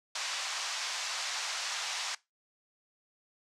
white band-pass noise, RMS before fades -36 dBFS, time 0.15-2.15 s, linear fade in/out 5 ms, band 710 to 6500 Hz, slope 24 dB/octave, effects noise-tail reverb RT60 0.2 s tail -20 dB re dry + low-pass 11000 Hz 12 dB/octave

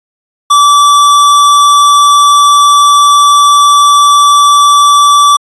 square tone, 1158 Hz, D6, 25 cents flat, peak -3 dBFS, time 0.5-5.37 s, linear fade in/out 10 ms, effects resampled to 22050 Hz

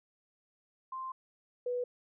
sine tone pair in turn, 1046.5 / 492 Hz, C6 / B4, 0 / -7 cents, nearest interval octave + minor second, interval 1307 cents, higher first, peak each -37 / -31 dBFS, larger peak second, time 0.92-1.12 / 1.66-1.84 s, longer first, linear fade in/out 5 ms, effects none

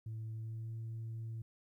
sine tone with pitch glide, 110.9 to 113.03 Hz, A2 to A2, +14 to +47 cents, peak -38 dBFS, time 0.06-1.42 s, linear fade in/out 5 ms, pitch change +33 cents, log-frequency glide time 0.32-0.73 s, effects tanh soft clip ceiling -38 dBFS + 13-bit

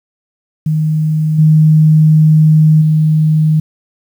sine tone with level steps, 155.56 Hz, D#3, in tune, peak -10 / -4 / -7 dBFS, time 0.66-3.6 s, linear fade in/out 5 ms, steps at 1.38 / 2.81 s, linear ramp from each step 10 ms, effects 7-bit

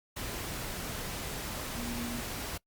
sine tone in noise, 237.6 Hz, A#3, 33 cents sharp, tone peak -37 dBFS, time 1.76-2.21 s, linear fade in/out 10 ms, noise pink, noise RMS -38 dBFS, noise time 0.16-2.58 s, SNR -2 dB, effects noise-tail reverb RT60 0.1 s tail -23 dB re dry + Opus 48 kbps

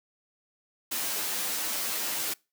white noise with comb filter, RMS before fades -31 dBFS, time 0.91-2.34 s, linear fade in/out 10 ms, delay 11 ms, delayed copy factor -1, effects noise-tail reverb RT60 0.3 s tail -26 dB re dry + high-pass 200 Hz 12 dB/octave

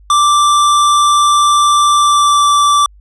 square tone with pitch glide, 1174.7 to 1165.2 Hz, D6 to D6, 0 to -14 cents, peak -8 dBFS, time 0.1-2.86 s, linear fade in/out 2 ms, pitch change -14 cents, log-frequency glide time 1.96-2.45 s, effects added 50 Hz sine -39 dBFS peak until 3 s + resampled to 24000 Hz

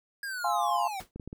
square linear sweep, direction down, 1651 to 740 Hz, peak -34 dBFS, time 0.23-1 s, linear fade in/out 2 ms
sine chord, F minor, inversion none, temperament equal, 698.5 / 830.6 / 1046.5 Hz, F5 / Ab5 / C6, 0 / 0 / 0 cents, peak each -30 / -29 / -30 dBFS, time 0.44-0.88 s, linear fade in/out 5 ms
pink noise with exponential decay, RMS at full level -39 dBFS, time 1-1.11 s, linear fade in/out 1 ms, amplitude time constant 22 ms
clicks, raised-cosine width 3 ms, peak -27 dBFS, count 4, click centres 1.16 / 1.198 / 1.276 / 1.329 s
effects none

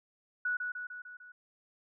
sine tone with echo, 1471 Hz, F#6, 11 cents flat, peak -29 dBFS, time 0.45-0.57 s, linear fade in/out 5 ms, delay 150 ms, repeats 5, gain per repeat -4 dB, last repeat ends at 1.32 s, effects none

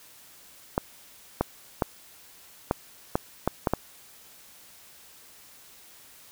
clicks, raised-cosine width 1 ms, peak -8 dBFS, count 8, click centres 0.779 / 1.41 / 1.822 / 2.711 / 3.155 / 3.476 / 3.672 / 3.736 s, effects white hiss -52 dBFS RMS until 6.31 s

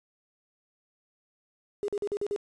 sine tone bursts, 409 Hz, G#4, 26 cents flat, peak -27 dBFS, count 6, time 1.83-2.362 s, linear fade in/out 0 ms, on 52 ms, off 44 ms, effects resampled to 22050 Hz + 9-bit

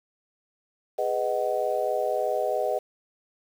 sine chord, G# minor seventh, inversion none, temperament just, 415.3 / 498.4 / 623 / 747.5 Hz, G#4 / B4 / D#5 / F#5, 0 / +16 / +2 / +17 cents, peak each -31 / -29 / -27 / -30 dBFS, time 0.98-2.79 s, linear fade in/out 10 ms, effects 8-bit

